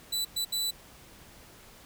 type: tone bursts at uneven times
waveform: sawtooth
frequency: 3971 Hz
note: B7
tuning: 9 cents sharp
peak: -25 dBFS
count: 3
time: 0.12-0.25 / 0.36-0.45 / 0.52-0.71 s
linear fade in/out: 10 ms
effects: pink hiss -53 dBFS RMS until 1.85 s